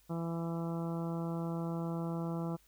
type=harmonic tone; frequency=167 Hz; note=E3; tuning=23 cents sharp; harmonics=1 / 2 / 3 / 4 / 5 / 6 / 7 / 8; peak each=-35 / -41 / -45 / -47 / -49 / -51 / -52 / -53 dBFS; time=0.09-2.57 s; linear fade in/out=20 ms; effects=added 50 Hz sine -68 dBFS peak until 2.67 s + white hiss -68 dBFS RMS until 2.67 s